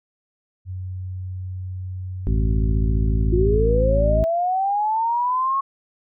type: tone with pitch glide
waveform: sine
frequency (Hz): 92.5 to 93.09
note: F#2 to F#2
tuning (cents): 0 to +11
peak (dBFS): -27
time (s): 0.65-3.62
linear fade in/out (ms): 50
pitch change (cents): +11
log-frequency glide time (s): 2.35-3.45
type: harmonic tone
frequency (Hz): 54.2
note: A1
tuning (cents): -25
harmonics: 1 / 2 / 3 / 4 / 5 / 7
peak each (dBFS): -18 / -24 / -28 / -30 / -32 / -35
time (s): 2.27-4.24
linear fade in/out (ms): 0
type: linear sweep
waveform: sine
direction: up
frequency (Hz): 345.8 to 1100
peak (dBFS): -18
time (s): 3.32-5.61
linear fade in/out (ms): 10
effects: none